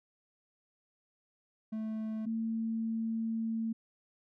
triangle / sine tone pair in turn, 218.9 / 225.1 Hz, A3 / A3, -9 / +40 cents, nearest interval unison, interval 49 cents, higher second, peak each -32 / -31 dBFS, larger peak second, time 1.72-2.26 / 2.26-3.73 s, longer second, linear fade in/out 10 ms, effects none

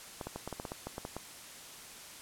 clicks, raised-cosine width 1 ms, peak -24 dBFS, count 12, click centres 0.212 / 0.27 / 0.36 / 0.476 / 0.527 / 0.599 / 0.652 / 0.719 / 0.87 / 0.981 / 1.051 / 1.166 s, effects white hiss -49 dBFS RMS until 2.21 s + low-pass 11000 Hz 12 dB/octave

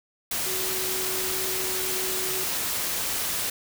sine tone in noise, 373.9 Hz, F#4, 18 cents sharp, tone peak -34 dBFS, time 0.46-2.44 s, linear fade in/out 5 ms, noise white, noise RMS -28 dBFS, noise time 0.31-3.5 s, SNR -9 dB, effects none

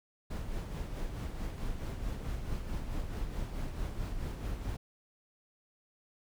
brown noise with tremolo, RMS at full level -35 dBFS, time 0.3-4.77 s, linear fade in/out 10 ms, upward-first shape sine, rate 4.6 Hz, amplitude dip 45%, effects none

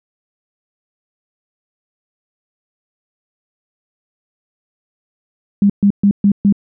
sine tone bursts, 201.3 Hz, G3, 46 cents sharp, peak -7 dBFS, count 5, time 5.62-6.525 s, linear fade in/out 2 ms, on 77 ms, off 130 ms, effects none

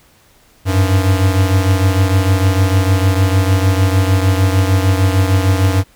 square beating tone pair, 93.8 / 100.4 Hz, F#2 / G2, +24 / +42 cents, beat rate 6.6 Hz, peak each -12 / -17 dBFS, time 0.65-5.84 s, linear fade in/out 50 ms, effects pink hiss -50 dBFS RMS until 5.95 s

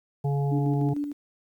harmonic tone, 141 Hz, C#3, 30 cents sharp, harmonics 1 / 3 / 5 / 6, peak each -23 / -33 / -37 / -39 dBFS, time 0.24-0.94 s, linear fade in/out 10 ms
sine tone with tremolo, 290.1 Hz, D4, 21 cents flat, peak -25 dBFS, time 0.51-1.13 s, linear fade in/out 20 ms, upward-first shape square, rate 6.6 Hz, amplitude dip 45%
effects 10-bit

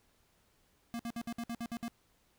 square tone bursts, 234.1 Hz, A#3, 8 cents sharp, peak -37 dBFS, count 9, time 0.94-1.881 s, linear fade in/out 0 ms, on 53 ms, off 58 ms, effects pink hiss -71 dBFS RMS until 2.38 s

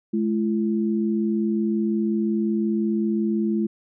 sine tone pair together, 213.7 / 339.3 Hz, G#3 / F4, +50 / -50 cents, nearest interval minor sixth, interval 800 cents, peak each -21 / -25 dBFS, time 0.13-3.67 s, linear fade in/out 10 ms, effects none

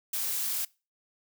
blue noise, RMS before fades -31 dBFS, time 0.13-0.65 s, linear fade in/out 5 ms, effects noise-tail reverb RT60 0.3 s tail -23 dB re dry

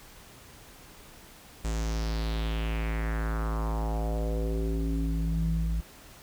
square tone with low-pass filter sweep, 55 Hz, A1, in tune, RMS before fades -29 dBFS, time 1.64-5.81 s, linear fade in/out 10 ms, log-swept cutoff 7900 to 120 Hz, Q 3.2, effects pink hiss -51 dBFS RMS until 6.22 s

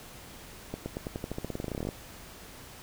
accelerating click train, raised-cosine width 2 ms, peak -20 dBFS, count 22, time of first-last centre 0.74-1.889 s, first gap 120 ms, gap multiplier 0.91, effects pink hiss -48 dBFS RMS until 2.82 s

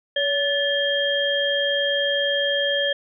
sine tone cluster, 565 / 1741 / 3214 Hz, C#5 / A6 / G7, +33 / -19 / +43 cents, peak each -23 / -25 / -23 dBFS, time 0.16-2.93 s, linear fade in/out 5 ms, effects none

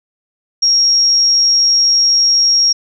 sine tone, 5588 Hz, F8, in tune, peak -8 dBFS, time 0.62-2.73 s, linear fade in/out 10 ms, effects none

